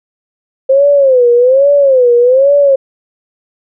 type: tone with vibrato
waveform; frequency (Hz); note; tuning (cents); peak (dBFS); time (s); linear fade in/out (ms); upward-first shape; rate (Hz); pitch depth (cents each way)
sine; 523.3; C5; 0; -4; 0.69-2.76; 10; sine; 1.2; 160
effects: none